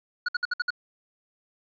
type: tone bursts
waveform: square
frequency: 1456 Hz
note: F#6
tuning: 28 cents flat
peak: -24 dBFS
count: 6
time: 0.26-0.705 s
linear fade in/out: 5 ms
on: 25 ms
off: 59 ms
effects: resampled to 11025 Hz + 11-bit